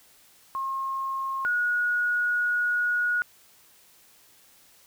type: tone pair in turn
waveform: sine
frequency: 1074 / 1452 Hz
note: C6 / F#6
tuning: +45 / -33 cents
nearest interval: perfect fourth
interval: 522 cents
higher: second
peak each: -27 / -22 dBFS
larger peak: second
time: 0.55-1.45 / 1.45-3.22 s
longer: second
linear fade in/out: 0 ms
effects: white hiss -57 dBFS RMS until 4.86 s